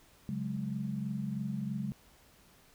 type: chord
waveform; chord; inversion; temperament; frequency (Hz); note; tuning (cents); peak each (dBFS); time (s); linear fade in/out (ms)
sine; C# suspended fourth; none; just; 138.59 / 184.79 / 207.9; C#3 / F#3 / G#3; 0 / -2 / +2; -38 / -39 / -36; 0.29-1.92; 0
effects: pink hiss -62 dBFS RMS until 2.74 s